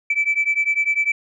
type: beating tone pair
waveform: sine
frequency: 2311 / 2321 Hz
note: D7 / D7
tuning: -28 / -21 cents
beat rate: 10 Hz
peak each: -19 dBFS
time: 0.1-1.12 s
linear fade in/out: 5 ms
effects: tanh soft clip ceiling -11 dBFS